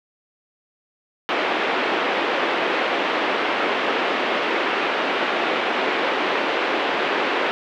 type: band-pass noise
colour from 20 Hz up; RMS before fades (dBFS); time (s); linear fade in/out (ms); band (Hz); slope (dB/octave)
pink; -22; 1.29-7.51; 0; 310 to 3100; 24
effects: none